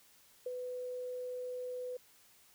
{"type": "tone with ADSR envelope", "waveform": "sine", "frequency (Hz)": 499.5, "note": "B4", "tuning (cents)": 20, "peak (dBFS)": -34, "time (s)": [0.46, 1.97], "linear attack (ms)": 5, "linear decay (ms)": 27, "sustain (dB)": -4, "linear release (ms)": 5, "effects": ["white hiss -64 dBFS RMS until 2.54 s"]}